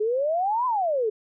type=exponential two-way sweep; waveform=sine; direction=up then down; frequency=412.9 to 1035 to 412.9 Hz; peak=-21 dBFS; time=0-1.1 s; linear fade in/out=10 ms; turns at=0.66 s; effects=none

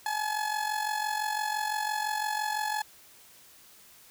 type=tone with amplitude modulation; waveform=30% pulse; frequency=852 Hz; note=G#5; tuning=44 cents sharp; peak=-23 dBFS; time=0.06-2.82 s; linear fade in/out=2 ms; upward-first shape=sine; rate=45.9 Hz; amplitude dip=65%; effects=white hiss -55 dBFS RMS until 4.1 s

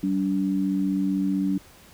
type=tone pair together; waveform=sine; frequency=191.8 / 287.4 Hz; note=G3 / D4; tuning=-37 / -37 cents; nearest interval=perfect fifth; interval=700 cents; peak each=-24 dBFS; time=0.03-1.58 s; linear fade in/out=5 ms; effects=pink hiss -51 dBFS RMS until 1.93 s

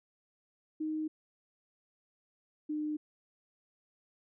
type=tone pair in turn; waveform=sine; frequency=311.1 / 302.9 Hz; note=D#4 / D#4; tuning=0 / -46 cents; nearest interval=unison; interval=46 cents; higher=first; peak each=-32 / -32 dBFS; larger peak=neither; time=0.8-1.08 / 2.69-2.97 s; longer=neither; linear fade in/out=10 ms; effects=none

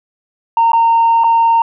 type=tone with dropouts; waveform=sine; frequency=919 Hz; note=A#5; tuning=25 cents flat; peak=-6 dBFS; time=0.57-1.62 s; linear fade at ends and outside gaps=2 ms; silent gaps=0.719-0.732 / 1.237-1.242 s; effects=tanh soft clip ceiling -5 dBFS

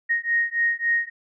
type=beating tone pair; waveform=sine; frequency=1864.7 / 1868.3 Hz; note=A#6 / A#6; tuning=0 / +3 cents; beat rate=3.6 Hz; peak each=-23 dBFS; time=0.09-1.1 s; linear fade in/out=20 ms; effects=none

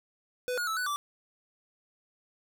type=tone with pitch steps; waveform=square; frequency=498 / 1441 / 1310 / 1489 / 1165 Hz; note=B4 / F#6 / E6 / F#6 / D6; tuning=+14 / -46 / -11 / +11 / -14 cents; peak=-30 dBFS; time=0.48-0.96 s; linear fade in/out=0 ms; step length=96 ms; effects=none

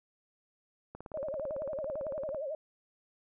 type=click train; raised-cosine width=1 ms; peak=-30 dBFS; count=26; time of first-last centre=0.95-2.347 s; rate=17.9 Hz
type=tone with vibrato; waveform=sine; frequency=582 Hz; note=D5; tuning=16 cents flat; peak=-34 dBFS; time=1.14-2.55 s; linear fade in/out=2 ms; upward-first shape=sine; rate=11 Hz; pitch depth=160 cents each way
effects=none

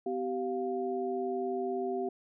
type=tone cluster; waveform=sine; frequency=253.2 / 385.5 / 703 Hz; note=B3 / G4 / F5; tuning=+43 / -29 / +11 cents; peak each=-38 / -32 / -37 dBFS; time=0.06-2.09 s; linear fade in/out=5 ms; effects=none

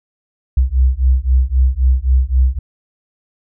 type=beating tone pair; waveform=sine; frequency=62.5 / 66.3 Hz; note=B1 / C2; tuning=+21 / +23 cents; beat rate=3.8 Hz; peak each=-13 dBFS; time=0.57-2.59 s; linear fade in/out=5 ms; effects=none

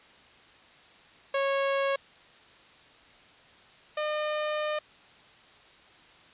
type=tone pair in turn; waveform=sawtooth; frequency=550 / 606.2 Hz; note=C#5 / D#5; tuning=-14 / -45 cents; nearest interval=major second; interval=169 cents; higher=second; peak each=-21 / -24 dBFS; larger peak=first; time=1.34-1.96 / 3.97-4.79 s; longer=second; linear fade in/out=5 ms; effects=white hiss -55 dBFS RMS until 6.33 s + resampled to 8000 Hz

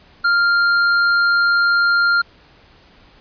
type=tone with hard clipping; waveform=sine; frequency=1396.9 Hz; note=F6; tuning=in tune; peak=-14 dBFS; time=0.24-2.22 s; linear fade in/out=10 ms; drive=8 dB; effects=pink hiss -49 dBFS RMS until 3.2 s + resampled to 11025 Hz

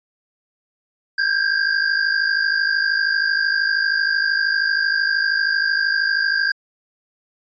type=tone pair together; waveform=square; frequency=1581 / 1633.9 Hz; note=G6 / G#6; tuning=+14 / -29 cents; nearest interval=minor second; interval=57 cents; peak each=-19 / -22 dBFS; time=1.18-6.52 s; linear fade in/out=5 ms; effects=resampled to 16000 Hz

